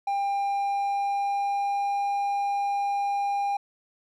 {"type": "tone with pitch glide", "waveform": "triangle", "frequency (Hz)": [798, 804], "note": ["G5", "G5"], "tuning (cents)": [31, 44], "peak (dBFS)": -22, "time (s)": [0.07, 3.57], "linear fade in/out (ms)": 5, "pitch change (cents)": 13, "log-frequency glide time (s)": [0.28, 2.04], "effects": []}